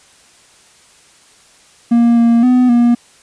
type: tone with pitch steps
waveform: triangle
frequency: 235.1 / 233.3 / 250.6 / 238.6 Hz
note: A#3 / A#3 / B3 / A#3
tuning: +15 / +2 / +25 / +41 cents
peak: -5 dBFS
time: 1.91-2.95 s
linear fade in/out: 10 ms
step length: 260 ms
effects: white hiss -47 dBFS RMS until 3.22 s + resampled to 22050 Hz